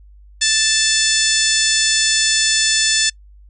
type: harmonic tone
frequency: 880 Hz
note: A5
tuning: in tune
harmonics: 2 / 3 / 4 / 5 / 6 / 7 / 8 / 9 / 10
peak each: -21 / -25 / -20 / -23 / -20 / -24 / -21 / -26 / -26 dBFS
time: 0.41-3.1 s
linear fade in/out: 10 ms
effects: noise-tail reverb RT60 0.1 s tail -26 dB re dry + added 50 Hz sine -41 dBFS peak until 3.49 s